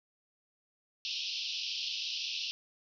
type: band-pass noise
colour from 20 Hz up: pink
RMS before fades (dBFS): -37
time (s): 1.05-2.51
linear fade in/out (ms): 0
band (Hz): 2600 to 5600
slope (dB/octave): 96
effects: none